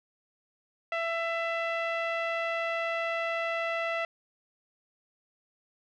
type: tone with low-pass filter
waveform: sawtooth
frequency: 667 Hz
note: E5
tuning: 20 cents sharp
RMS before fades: -31 dBFS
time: 0.92-4.05 s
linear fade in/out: 2 ms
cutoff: 2400 Hz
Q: 2.8
effects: none